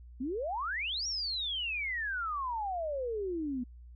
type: exponential two-way sweep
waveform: sine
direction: up then down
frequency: 238.5 to 5750 to 238.5 Hz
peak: -32 dBFS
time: 0.2-3.64 s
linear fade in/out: 10 ms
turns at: 1.07 s
effects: added 60 Hz sine -48 dBFS peak until 3.95 s